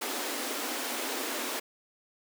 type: high-pass noise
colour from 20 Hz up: pink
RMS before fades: -34 dBFS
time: 0.01-1.6 s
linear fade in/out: 10 ms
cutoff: 240 Hz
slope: 96 dB/octave
effects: none